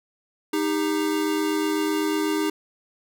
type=tone pair together; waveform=square; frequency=311.1 / 399.1 Hz; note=D#4 / G4; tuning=0 / +31 cents; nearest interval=major third; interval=431 cents; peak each=-24 / -27 dBFS; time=0.53-2.5 s; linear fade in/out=5 ms; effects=none